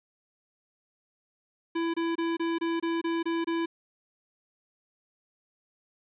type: tone bursts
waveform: square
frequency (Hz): 333.1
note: E4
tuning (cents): +18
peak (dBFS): -27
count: 9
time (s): 1.75-3.66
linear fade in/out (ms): 10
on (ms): 190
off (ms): 25
effects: resampled to 8000 Hz + 10-bit